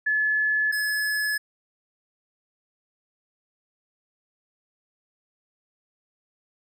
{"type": "tone pair in turn", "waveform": ["sine", "square"], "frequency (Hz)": [1718, 1708.9], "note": ["A6", "G#6"], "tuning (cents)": [-42, 49], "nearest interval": "unison", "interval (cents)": 9, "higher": "first", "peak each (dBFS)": [-20, -24], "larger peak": "first", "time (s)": [[0.06, 0.72], [0.72, 1.38]], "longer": "neither", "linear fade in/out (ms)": 10, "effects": []}